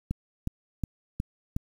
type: click train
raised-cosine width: 5 ms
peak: -16 dBFS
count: 5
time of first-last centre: 0.11-1.565 s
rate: 2.75 Hz
effects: 8-bit